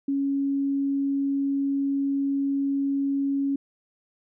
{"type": "tone", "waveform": "sine", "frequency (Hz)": 277.2, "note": "C#4", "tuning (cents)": 0, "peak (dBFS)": -22, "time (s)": [0.08, 3.56], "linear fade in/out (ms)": 5, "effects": []}